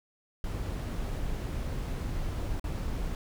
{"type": "noise with dropouts", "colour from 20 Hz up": "brown", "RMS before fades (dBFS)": -33, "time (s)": [0.44, 3.15], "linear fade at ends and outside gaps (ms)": 1, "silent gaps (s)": [2.597, 2.641], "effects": []}